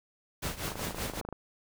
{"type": "noise with tremolo", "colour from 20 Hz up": "pink", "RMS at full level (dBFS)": -33, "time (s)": [0.42, 1.21], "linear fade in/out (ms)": 10, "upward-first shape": "triangle", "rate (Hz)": 5.3, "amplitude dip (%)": 85}
{"type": "click train", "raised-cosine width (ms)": 1, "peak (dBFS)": -24, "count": 18, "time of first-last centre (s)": [0.68, 1.326], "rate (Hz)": 26.3}
{"effects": []}